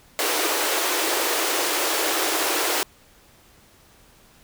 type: high-pass noise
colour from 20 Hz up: pink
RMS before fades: -23 dBFS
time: 0.19-2.83 s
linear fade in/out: 0 ms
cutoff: 300 Hz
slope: 96 dB/octave
effects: pink hiss -54 dBFS RMS until 4.43 s